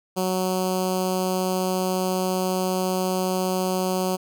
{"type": "tone with notch filter", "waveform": "10% pulse", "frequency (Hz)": 185.4, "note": "F#3", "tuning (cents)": 4, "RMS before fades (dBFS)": -24, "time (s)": [0.16, 4.17], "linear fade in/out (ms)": 20, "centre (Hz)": 1900, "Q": 0.56, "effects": []}